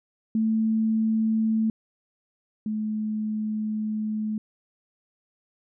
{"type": "tone pair in turn", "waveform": "sine", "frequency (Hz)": [220.9, 215.1], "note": ["A3", "A3"], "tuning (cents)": [7, -39], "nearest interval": "unison", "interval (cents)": 46, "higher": "first", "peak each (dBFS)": [-20, -25], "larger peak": "first", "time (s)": [[0.35, 1.7], [2.66, 4.38]], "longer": "second", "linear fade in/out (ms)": 2, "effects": []}